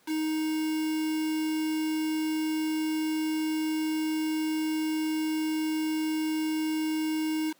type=tone with quantisation; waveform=triangle; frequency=312.9 Hz; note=D#4; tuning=10 cents sharp; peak=-24 dBFS; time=0.06-7.54 s; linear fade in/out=50 ms; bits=6; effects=pink hiss -63 dBFS RMS until 7.59 s + high-pass 200 Hz 12 dB/octave